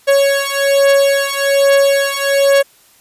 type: beating tone pair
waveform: 45% pulse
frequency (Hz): 554.4 / 555.6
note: C#5 / C#5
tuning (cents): 0 / +4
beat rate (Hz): 1.2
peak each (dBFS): -13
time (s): 0.07-2.63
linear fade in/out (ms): 20
effects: white hiss -49 dBFS RMS until 3 s + resampled to 32000 Hz